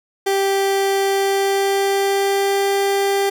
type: tone with pitch glide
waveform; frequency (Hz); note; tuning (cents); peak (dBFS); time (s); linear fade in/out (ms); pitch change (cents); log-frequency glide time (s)
30% pulse; 392 to 396.3; G4 to G4; 0 to +19; -13; 0.26-3.3; 10; +19; 1.05-2.7
effects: none